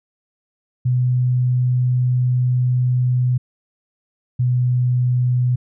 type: tone pair in turn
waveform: sine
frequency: 125.3 / 124.51 Hz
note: B2 / B2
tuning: +25 / +15 cents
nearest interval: unison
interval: 10 cents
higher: first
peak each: -14 dBFS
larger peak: neither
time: 0.85-3.38 / 4.39-5.56 s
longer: first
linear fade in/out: 10 ms
effects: none